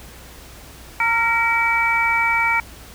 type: harmonic tone with a mistuned harmonic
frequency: 459.8 Hz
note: A#4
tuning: 24 cents flat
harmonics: 2 / 3 / 4 / 5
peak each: -21 / -23 / -27 / -18 dBFS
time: 1-2.6 s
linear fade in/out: 2 ms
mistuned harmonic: 4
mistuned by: +46 cents
effects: added 60 Hz sine -43 dBFS peak until 2.94 s + pink hiss -42 dBFS RMS until 2.94 s